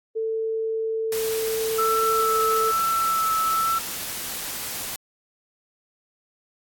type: tone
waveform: sine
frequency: 445.1 Hz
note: A4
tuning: 20 cents sharp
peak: -23 dBFS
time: 0.15-2.72 s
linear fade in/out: 20 ms
type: noise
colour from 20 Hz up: white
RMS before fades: -31 dBFS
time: 1.12-4.96 s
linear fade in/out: 2 ms
type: tone with vibrato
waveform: sine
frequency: 1321 Hz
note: E6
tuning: 3 cents sharp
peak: -20 dBFS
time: 1.78-3.79 s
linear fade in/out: 10 ms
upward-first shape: sine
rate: 1.1 Hz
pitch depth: 19 cents each way
effects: AAC 64 kbps